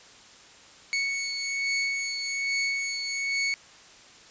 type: beating tone pair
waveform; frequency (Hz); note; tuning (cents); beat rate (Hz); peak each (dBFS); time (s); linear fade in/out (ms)
sawtooth; 2217 / 2218.2; C#7 / C#7; 0 / +1; 1.2; -24 / -30; 0.93-3.54; 0
effects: white hiss -51 dBFS RMS until 4.3 s + resampled to 16000 Hz